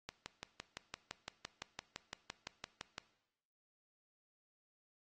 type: click train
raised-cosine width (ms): 0.2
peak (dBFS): -25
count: 18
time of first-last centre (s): 0.09-2.981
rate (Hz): 5.88
effects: noise-tail reverb RT60 0.9 s tail -18 dB re dry + AAC 32 kbps